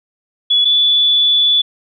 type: tone pair in turn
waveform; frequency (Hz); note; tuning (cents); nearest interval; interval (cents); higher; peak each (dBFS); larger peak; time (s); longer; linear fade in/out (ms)
sine; 3404 / 3454; G#7 / A7; +42 / -33; unison; 25; second; -9; neither; 0.5-0.65 / 0.65-1.62; second; 10
effects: none

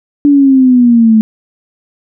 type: exponential sweep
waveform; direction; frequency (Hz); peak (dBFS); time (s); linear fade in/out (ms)
sine; down; 291.1 to 216.2; -3; 0.25-1.21; 0
effects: none

